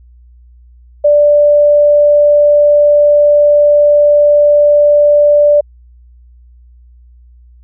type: tone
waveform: sine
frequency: 587.3 Hz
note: D5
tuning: in tune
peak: -4 dBFS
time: 1.04-5.61 s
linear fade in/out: 10 ms
effects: added 60 Hz sine -38 dBFS peak until 7.63 s